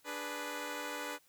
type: chord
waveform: 10% pulse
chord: G# diminished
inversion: second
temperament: equal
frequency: 293.7 / 415.3 / 493.9 Hz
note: D4 / G#4 / B4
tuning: 0 / 0 / 0 cents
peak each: -34 / -39 / -33 dBFS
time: 0.04-1.19 s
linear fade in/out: 50 ms
effects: white hiss -68 dBFS RMS until 1.28 s